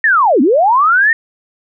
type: linear two-way sweep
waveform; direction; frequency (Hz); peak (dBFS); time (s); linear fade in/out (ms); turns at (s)
sine; down then up; 1864.7 to 230.3 to 1864.7; -7; 0.04-1.13; 2; 0.41
effects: none